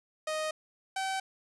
sawtooth tone pair in turn, 622.3 / 767.7 Hz, D#5 / G5, 0 / -36 cents, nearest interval major third, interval 364 cents, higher second, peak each -27 dBFS, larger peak neither, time 0.27-0.51 / 0.96-1.2 s, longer neither, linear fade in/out 5 ms, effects resampled to 24000 Hz + 9-bit

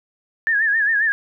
sine tone with vibrato, 1730 Hz, A6, 30 cents flat, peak -15 dBFS, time 0.47-1.12 s, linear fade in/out 0 ms, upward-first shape sine, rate 7.4 Hz, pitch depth 100 cents each way, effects none

